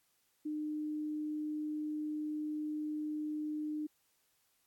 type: tone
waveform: sine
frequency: 303.5 Hz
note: D#4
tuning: 43 cents flat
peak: -35 dBFS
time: 0.45-3.87 s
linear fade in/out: 10 ms
effects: white hiss -75 dBFS RMS until 4.66 s + AAC 64 kbps